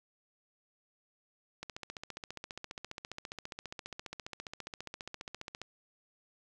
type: click train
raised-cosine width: 0.2 ms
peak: -24 dBFS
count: 60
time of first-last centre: 1.63-5.616 s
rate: 14.8 Hz
effects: none